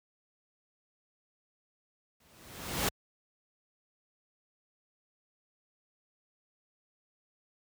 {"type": "noise with exponential growth", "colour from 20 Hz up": "pink", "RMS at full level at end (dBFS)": -27, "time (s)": [2.2, 2.89], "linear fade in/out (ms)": 5, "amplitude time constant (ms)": 150, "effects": ["high-pass 60 Hz 12 dB/octave"]}